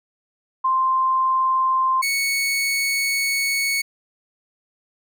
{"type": "tone pair in turn", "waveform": ["sine", "sawtooth"], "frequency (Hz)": [1046.5, 2217], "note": ["C6", "C#7"], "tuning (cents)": [0, 0], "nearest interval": "octave + minor second", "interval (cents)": 1300, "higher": "second", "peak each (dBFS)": -16, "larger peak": "neither", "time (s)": [[0.64, 2.02], [2.02, 3.82]], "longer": "second", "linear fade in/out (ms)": 10, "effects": []}